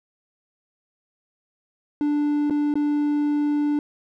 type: tone with dropouts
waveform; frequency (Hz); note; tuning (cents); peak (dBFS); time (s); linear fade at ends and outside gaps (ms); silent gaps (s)
triangle; 294; D4; +2; -17; 2.01-3.79; 1; 2.499-2.507 / 2.74-2.755
effects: none